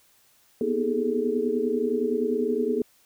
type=tone cluster; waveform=sine; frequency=240.3 / 250.8 / 314.2 / 404 / 433.1 Hz; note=B3 / B3 / D#4 / G#4 / A4; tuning=-47 / +27 / +17 / -48 / -27 cents; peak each=-29 / -32 / -33 / -28 / -26 dBFS; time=0.61-2.82 s; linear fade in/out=2 ms; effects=white hiss -61 dBFS RMS until 3.05 s